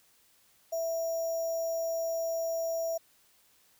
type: tone with sample-and-hold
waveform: sine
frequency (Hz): 659.3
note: E5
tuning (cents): 0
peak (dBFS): -29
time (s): 0.72-2.98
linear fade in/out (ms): 10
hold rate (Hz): 6300
effects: white hiss -65 dBFS RMS until 3.79 s